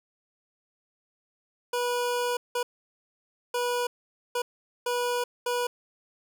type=tone bursts at uneven times; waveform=25% pulse; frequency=487.4 Hz; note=B4; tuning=23 cents flat; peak=-22 dBFS; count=6; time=1.73-2.37 / 2.55-2.63 / 3.54-3.87 / 4.35-4.42 / 4.86-5.24 / 5.46-5.67 s; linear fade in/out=5 ms; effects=none